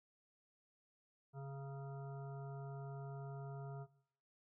harmonic tone with a mistuned harmonic, 138.1 Hz, C#3, 6 cents flat, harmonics 1 / 3 / 5 / 7 / 9 / 10, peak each -45 / -55 / -56 / -60 / -64 / -64 dBFS, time 1.33-3.87 s, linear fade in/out 50 ms, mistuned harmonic 7, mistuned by -36 cents, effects noise-tail reverb RT60 0.6 s tail -17 dB re dry

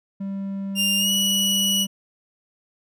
triangle tone, 196 Hz, G3, in tune, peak -24 dBFS, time 0.2-1.87 s, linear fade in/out 10 ms
sawtooth tone with pitch glide, 2800 to 2931 Hz, F7 to F#7, +4 to -17 cents, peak -16 dBFS, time 0.75-1.87 s, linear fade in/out 50 ms, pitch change +79 cents, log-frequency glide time 0.98-1.11 s
effects none

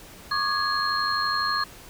sine tone cluster, 1107 / 1199 / 1669 / 4235 Hz, C#6 / D6 / G#6 / C8, -3 / +36 / +8 / +20 cents, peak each -28 dBFS, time 0.31-1.64 s, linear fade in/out 5 ms, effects pink hiss -46 dBFS RMS until 1.89 s

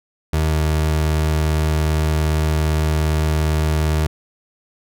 30% pulse tone with pitch glide, 78.1 to 77.47 Hz, D#2 to D#2, +7 to -7 cents, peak -13 dBFS, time 0.33-4.07 s, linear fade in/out 5 ms, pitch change -14 cents, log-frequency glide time 0.49-0.54 s, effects none

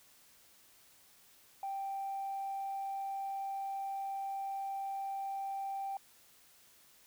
sine tone, 784 Hz, G5, in tune, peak -35 dBFS, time 1.63-5.97 s, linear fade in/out 2 ms, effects tanh soft clip ceiling -32 dBFS + white hiss -63 dBFS RMS until 7.06 s

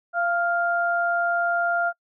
sine tone pair together, 689.6 / 1400 Hz, F5 / F6, -22 / +4 cents, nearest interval octave, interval 1226 cents, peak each -23 dBFS, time 0.13-1.93 s, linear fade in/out 50 ms, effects noise-tail reverb RT60 0.1 s tail -26 dB re dry

